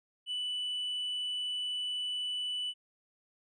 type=tone with tanh clipping; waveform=sine; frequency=2976 Hz; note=F#7; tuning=9 cents sharp; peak=-33 dBFS; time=0.26-2.74 s; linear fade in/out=50 ms; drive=1 dB; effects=none